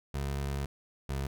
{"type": "tone pair in turn", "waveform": "25% pulse", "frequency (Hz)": [69.6, 68.36], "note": ["C#2", "C#2"], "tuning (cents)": [8, -24], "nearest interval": "unison", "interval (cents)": 32, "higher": "first", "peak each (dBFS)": -28, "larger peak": "neither", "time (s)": [[0.14, 0.66], [1.09, 1.27]], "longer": "first", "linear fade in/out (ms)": 5, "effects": []}